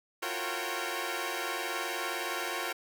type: tone cluster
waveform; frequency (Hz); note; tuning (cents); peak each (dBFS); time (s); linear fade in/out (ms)
10% pulse; 343.9 / 363.4 / 459.6 / 547 / 772; F4 / F#4 / A#4 / C#5 / G5; -27 / -31 / -25 / -23 / -27; -31; 0.22-2.73; 10
effects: none